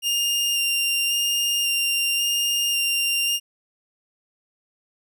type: tone with vibrato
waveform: sawtooth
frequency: 2801 Hz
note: F7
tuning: 4 cents sharp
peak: -17 dBFS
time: 0.02-3.4 s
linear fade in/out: 50 ms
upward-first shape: square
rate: 0.92 Hz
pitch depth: 10 cents each way
effects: none